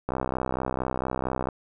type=click train; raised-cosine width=1 ms; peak=-13 dBFS; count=91; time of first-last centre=0.09-1.488 s; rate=64.4 Hz; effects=none